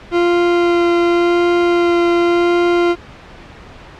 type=tone with vibrato; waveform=40% pulse; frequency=346.4 Hz; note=F4; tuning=14 cents flat; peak=-10 dBFS; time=0.11-2.96 s; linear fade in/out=50 ms; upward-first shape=sine; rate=0.89 Hz; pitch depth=9 cents each way; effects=pink hiss -37 dBFS RMS until 3.99 s + low-pass 3000 Hz 12 dB/octave